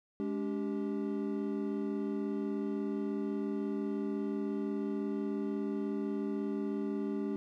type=tone cluster; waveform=triangle; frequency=209.3 / 285.7 / 391.5 Hz; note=G#3 / D4 / G4; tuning=+14 / -48 / -2 cents; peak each=-34 / -35 / -36 dBFS; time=0.2-7.36 s; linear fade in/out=0 ms; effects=none